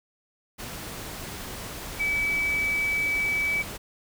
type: tone in noise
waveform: sine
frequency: 2294 Hz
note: D7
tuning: 41 cents flat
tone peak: -23 dBFS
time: 1.99-3.63 s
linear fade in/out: 20 ms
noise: pink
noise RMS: -37 dBFS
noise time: 0.58-3.78 s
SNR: +11 dB
effects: none